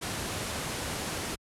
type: low-pass noise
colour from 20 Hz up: pink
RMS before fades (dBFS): -34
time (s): 0.01-1.36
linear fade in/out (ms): 20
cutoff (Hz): 12000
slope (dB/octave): 48
effects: high-pass 60 Hz 12 dB/octave